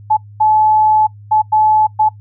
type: tone bursts at uneven times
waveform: sine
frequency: 861 Hz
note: A5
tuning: 38 cents flat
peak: -8 dBFS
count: 5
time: 0.1-0.17 / 0.4-1.07 / 1.31-1.42 / 1.52-1.87 / 1.99-2.09 s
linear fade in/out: 10 ms
effects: noise-tail reverb RT60 0.1 s tail -19 dB re dry + added 103 Hz sine -34 dBFS peak until 2.2 s